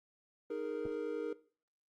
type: chord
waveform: triangle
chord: D# suspended fourth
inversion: none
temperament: equal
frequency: 311.1 / 415.3 / 466.2 Hz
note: D#4 / G#4 / A#4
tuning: 0 / 0 / 0 cents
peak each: -41 / -39 / -36 dBFS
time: 0.5-1.33 s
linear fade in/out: 5 ms
type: clicks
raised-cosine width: 2 ms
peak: -33 dBFS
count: 2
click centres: 0.854 / 0.863 s
effects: noise-tail reverb RT60 0.4 s tail -18 dB re dry + Opus 32 kbps